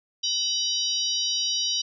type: harmonic tone with a mistuned harmonic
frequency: 950 Hz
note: A#5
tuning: 33 cents sharp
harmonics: 3 / 4 / 5 / 6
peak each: -29 / -29 / -29 / -29 dBFS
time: 0.23-1.82 s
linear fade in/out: 10 ms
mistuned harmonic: 3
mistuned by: +90 cents
effects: none